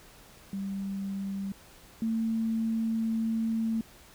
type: tone pair in turn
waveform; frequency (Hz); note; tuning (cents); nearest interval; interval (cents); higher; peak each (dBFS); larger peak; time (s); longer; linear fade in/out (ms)
sine; 196 / 224.6; G3 / A3; 0 / +36; major second; 236; second; -31 / -26; second; 0.53-1.52 / 2.02-3.81; second; 2
effects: pink hiss -54 dBFS RMS until 4.14 s